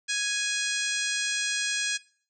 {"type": "harmonic tone", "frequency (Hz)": 830.6, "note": "G#5", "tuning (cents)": 0, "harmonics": [2, 3, 4, 5, 6, 7, 8, 9, 10], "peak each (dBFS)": [-31, -33, -34, -35, -36, -36, -37, -38, -38], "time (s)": [0.08, 1.98], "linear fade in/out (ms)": 20, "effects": ["noise-tail reverb RT60 0.5 s tail -21 dB re dry"]}